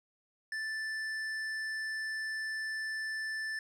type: tone with hard clipping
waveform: triangle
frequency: 1760 Hz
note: A6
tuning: in tune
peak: -36 dBFS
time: 0.52-3.59 s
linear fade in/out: 2 ms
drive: 12 dB
effects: none